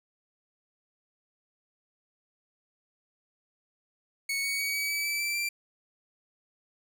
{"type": "tone with pitch steps", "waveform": "sawtooth", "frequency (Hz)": [2217, 2236, 2256, 2275, 2295, 2315, 2335, 2356], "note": ["C#7", "C#7", "C#7", "C#7", "D7", "D7", "D7", "D7"], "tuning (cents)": [0, 14, 30, 44, -40, -25, -11, 5], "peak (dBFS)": -25, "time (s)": [4.29, 5.49], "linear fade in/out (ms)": 5, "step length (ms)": 150, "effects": []}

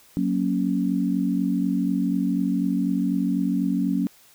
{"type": "chord", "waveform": "sine", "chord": "F# major", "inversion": "none", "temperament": "equal", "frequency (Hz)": [185, 233.1, 277.2], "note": ["F#3", "A#3", "C#4"], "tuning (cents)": [0, 0, 0], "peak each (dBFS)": [-24, -26, -24], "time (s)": [0.17, 4.07], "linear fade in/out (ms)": 0, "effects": ["white hiss -54 dBFS RMS until 4.34 s"]}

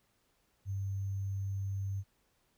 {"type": "tone with sample-and-hold", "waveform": "sine", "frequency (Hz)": 97.8, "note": "G2", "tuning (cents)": -4, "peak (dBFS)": -33, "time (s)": [0.65, 2.04], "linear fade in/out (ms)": 50, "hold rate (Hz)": 6300, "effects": ["pink hiss -74 dBFS RMS until 2.57 s"]}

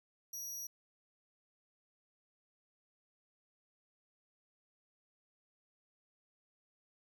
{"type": "tone", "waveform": "sawtooth", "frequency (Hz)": 5780, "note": "F#8", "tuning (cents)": -41, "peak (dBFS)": -39, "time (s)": [0.33, 0.67], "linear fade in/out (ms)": 5, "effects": []}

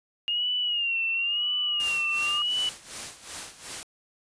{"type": "tone with vibrato", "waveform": "sine", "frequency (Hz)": 2828, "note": "F7", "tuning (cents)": 21, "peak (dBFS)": -24, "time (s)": [0.28, 2.69], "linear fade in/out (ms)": 0, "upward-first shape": "sine", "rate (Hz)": 0.97, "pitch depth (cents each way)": 88}
{"type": "tone with exponential growth", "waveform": "sine", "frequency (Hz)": 1192, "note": "D6", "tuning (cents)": 25, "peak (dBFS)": -30, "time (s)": [0.67, 2.42], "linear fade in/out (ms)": 1, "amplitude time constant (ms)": 380}
{"type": "noise with tremolo", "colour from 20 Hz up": "white", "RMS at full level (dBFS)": -35, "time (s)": [1.8, 3.83], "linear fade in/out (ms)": 0, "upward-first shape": "sine", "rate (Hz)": 2.7, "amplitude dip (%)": 80}
{"effects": ["resampled to 22050 Hz"]}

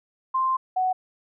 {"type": "tone pair in turn", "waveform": "sine", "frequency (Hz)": [1047, 743.6], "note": ["C6", "F#5"], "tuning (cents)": [1, 8], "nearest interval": "tritone", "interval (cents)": 593, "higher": "first", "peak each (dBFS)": -20, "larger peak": "neither", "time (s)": [[0.34, 0.57], [0.76, 0.93]], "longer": "first", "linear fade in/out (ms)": 10, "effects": []}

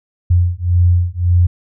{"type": "beating tone pair", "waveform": "sine", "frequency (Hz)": [87.31, 89.11], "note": ["F2", "F2"], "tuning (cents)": [0, 35], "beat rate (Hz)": 1.8, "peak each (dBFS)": -13, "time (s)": [0.3, 1.47], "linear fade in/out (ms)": 10, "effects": []}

